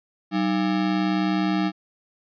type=ring-modulated tone; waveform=square; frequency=250 Hz; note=B3; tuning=21 cents sharp; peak=-18 dBFS; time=0.31-1.72 s; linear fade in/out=50 ms; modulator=59.6 Hz; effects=resampled to 11025 Hz